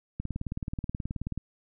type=click train; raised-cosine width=5 ms; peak=-20 dBFS; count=23; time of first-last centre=0.2-1.376 s; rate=18.7 Hz; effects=none